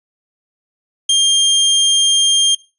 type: tone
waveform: sawtooth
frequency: 3200 Hz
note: G7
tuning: 35 cents sharp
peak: -6 dBFS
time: 1.09-2.55 s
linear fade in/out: 5 ms
effects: noise-tail reverb RT60 0.3 s tail -20 dB re dry + resampled to 24000 Hz